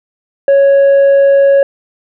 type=tone with tanh clipping; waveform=sine; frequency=554.4 Hz; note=C#5; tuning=in tune; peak=-5 dBFS; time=0.48-1.63 s; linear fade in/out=2 ms; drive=3 dB; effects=none